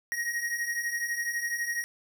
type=beating tone pair; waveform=square; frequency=1876 / 1888 Hz; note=A#6 / A#6; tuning=+11 / +22 cents; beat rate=12 Hz; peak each=-36 / -31 dBFS; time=0.12-1.84 s; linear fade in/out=0 ms; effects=none

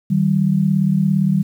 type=tone pair together; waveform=sine; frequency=155.56 / 193.04 Hz; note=D#3 / G3; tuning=0 / -26 cents; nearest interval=major third; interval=374 cents; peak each=-17 / -15 dBFS; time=0.1-1.43 s; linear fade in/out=10 ms; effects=8-bit

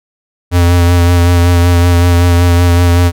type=tone with vibrato; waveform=square; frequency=87.2 Hz; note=F2; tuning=2 cents flat; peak=-6 dBFS; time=0.51-3.12 s; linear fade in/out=50 ms; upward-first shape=sine; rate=5.3 Hz; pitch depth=24 cents each way; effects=none

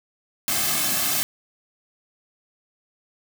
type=noise with comb filter; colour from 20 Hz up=white; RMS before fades=-23 dBFS; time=0.48-1.23 s; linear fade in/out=0 ms; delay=2.1 ms; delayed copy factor=-0.8; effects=none

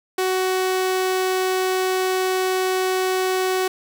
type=tone; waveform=sawtooth; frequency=373.4 Hz; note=F#4; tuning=16 cents sharp; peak=-15 dBFS; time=0.18-3.68 s; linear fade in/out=5 ms; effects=7-bit

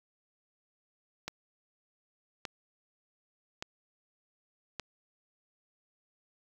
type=click train; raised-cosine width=0.2 ms; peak=-19 dBFS; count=4; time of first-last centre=1.28-4.797 s; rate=0.853 Hz; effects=8-bit

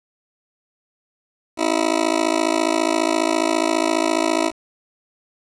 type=tone with amplitude modulation; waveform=20% pulse; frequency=323.8 Hz; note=E4; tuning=31 cents flat; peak=-8 dBFS; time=1.57-4.52 s; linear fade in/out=50 ms; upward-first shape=sine; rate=54.7 Hz; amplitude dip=100%; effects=resampled to 22050 Hz + 7-bit

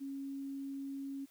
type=tone; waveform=sine; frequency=274.7 Hz; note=C#4; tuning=16 cents flat; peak=-39 dBFS; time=0-1.26 s; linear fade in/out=20 ms; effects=white hiss -67 dBFS RMS until 1.3 s

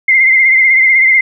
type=tone with vibrato; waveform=sine; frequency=2093 Hz; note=C7; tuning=in tune; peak=-5 dBFS; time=0.08-1.21 s; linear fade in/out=5 ms; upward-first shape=triangle; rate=16 Hz; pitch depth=59 cents each way; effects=none

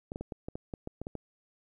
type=clicks; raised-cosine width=2 ms; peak=-24 dBFS; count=11; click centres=0.119 / 0.159 / 0.21 / 0.322 / 0.485 / 0.555 / 0.738 / 0.874 / 1.016 / 1.069 / 1.153 s; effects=11-bit

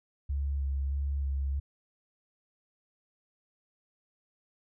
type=tone with vibrato; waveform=sine; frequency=69.3 Hz; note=C#2; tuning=in tune; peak=-28 dBFS; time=0.29-1.6 s; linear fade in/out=10 ms; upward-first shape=square; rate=1.6 Hz; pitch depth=18 cents each way; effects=none

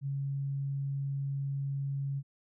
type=tone; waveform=sine; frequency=138.59 Hz; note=C#3; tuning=in tune; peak=-31 dBFS; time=0.01-2.23 s; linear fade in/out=50 ms; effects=none

